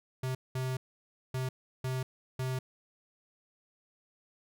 square tone bursts at uneven times, 129.5 Hz, C3, 17 cents flat, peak -32 dBFS, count 5, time 0.23-0.35 / 0.55-0.77 / 1.34-1.49 / 1.84-2.03 / 2.39-2.59 s, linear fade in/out 5 ms, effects none

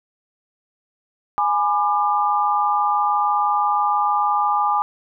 sine chord, G# diminished, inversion none, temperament just, 830.6 / 996.7 / 1196.1 Hz, G#5 / B5 / D6, 0 / +16 / +31 cents, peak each -19 / -24 / -20 dBFS, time 1.38-4.82 s, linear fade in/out 0 ms, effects none

